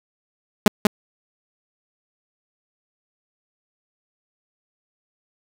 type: tone with echo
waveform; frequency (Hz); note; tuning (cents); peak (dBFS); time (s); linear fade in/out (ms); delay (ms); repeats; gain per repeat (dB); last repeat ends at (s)
sawtooth; 209.4; G#3; +15; -5; 0.66-0.68; 2; 190; 1; -3; 0.87
effects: none